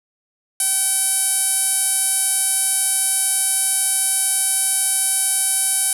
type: tone with band-pass filter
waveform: sawtooth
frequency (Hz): 767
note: G5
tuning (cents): -38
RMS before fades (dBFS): -19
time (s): 0.6-5.93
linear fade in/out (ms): 2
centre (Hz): 9900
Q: 5.4
effects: none